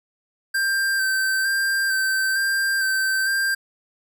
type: tone with vibrato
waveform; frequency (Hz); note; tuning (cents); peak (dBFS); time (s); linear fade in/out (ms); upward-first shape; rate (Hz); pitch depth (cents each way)
square; 1568; G6; 0; -20; 0.54-3.55; 10; square; 1.1; 19
effects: none